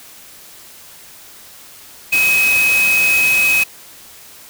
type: tone in noise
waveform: sine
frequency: 2543 Hz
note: D#7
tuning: 37 cents sharp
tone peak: -11 dBFS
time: 2.12-3.64 s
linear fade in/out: 10 ms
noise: white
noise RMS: -22 dBFS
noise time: 2.12-3.64 s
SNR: +8 dB
effects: white hiss -40 dBFS RMS until 4.49 s